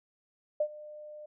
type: tone with ADSR envelope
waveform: sine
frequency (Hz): 602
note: D5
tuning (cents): +43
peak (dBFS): -23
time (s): 0.6-1.26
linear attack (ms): 6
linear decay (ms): 69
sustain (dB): -20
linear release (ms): 7
effects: none